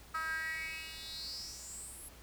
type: tone with high-pass filter sweep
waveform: 10% pulse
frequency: 320 Hz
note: D#4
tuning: 49 cents sharp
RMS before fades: -42 dBFS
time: 0.14-2.09 s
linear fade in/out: 10 ms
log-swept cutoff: 1300 to 11000 Hz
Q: 6.8
effects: added 60 Hz sine -57 dBFS peak until 2.22 s + pink hiss -57 dBFS RMS until 2.22 s